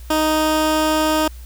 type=tone; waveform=15% pulse; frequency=311.1 Hz; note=D#4; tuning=in tune; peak=-9 dBFS; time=0.1-1.28 s; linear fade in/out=5 ms; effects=added 60 Hz sine -33 dBFS peak until 1.45 s + white hiss -48 dBFS RMS until 1.45 s